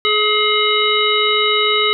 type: harmonic tone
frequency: 423.4 Hz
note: G#4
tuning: 33 cents sharp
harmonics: 1 / 3 / 5 / 7 / 9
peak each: -19 / -19 / -19 / -19 / -19 dBFS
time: 0.05-1.93 s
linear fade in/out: 0 ms
effects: none